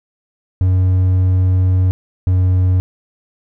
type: tone pair in turn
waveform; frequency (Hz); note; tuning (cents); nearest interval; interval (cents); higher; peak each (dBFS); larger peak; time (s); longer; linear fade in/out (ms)
triangle; 92.5 / 91.97; F#2 / F#2; 0 / -10; unison; 10; first; -8; neither; 0.61-1.91 / 2.27-2.8; first; 0
effects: none